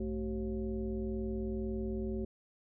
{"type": "tone with frequency modulation", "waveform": "sine", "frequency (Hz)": 219, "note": "A3", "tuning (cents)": -8, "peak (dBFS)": -33, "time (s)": [0, 2.25], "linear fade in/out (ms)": 5, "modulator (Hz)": 160, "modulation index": 1.3, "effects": []}